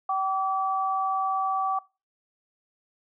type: tone pair together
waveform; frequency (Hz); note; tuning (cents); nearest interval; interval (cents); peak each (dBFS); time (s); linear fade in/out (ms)
sine; 768 / 1152.9; G5 / D6; -36 / -32; perfect fifth; 704; -26; 0.09-1.79; 5
effects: noise-tail reverb RT60 0.3 s tail -23 dB re dry